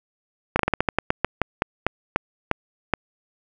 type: slowing click train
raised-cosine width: 0.5 ms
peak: -3 dBFS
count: 16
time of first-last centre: 0.56-2.937 s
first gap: 33 ms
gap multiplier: 1.2
effects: none